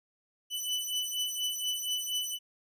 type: beating tone pair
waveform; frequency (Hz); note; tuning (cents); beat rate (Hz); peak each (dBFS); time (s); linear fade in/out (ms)
sawtooth; 2985 / 2989.2; F#7 / F#7; +15 / +17; 4.2; -31; 0.5-2.39; 50
effects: none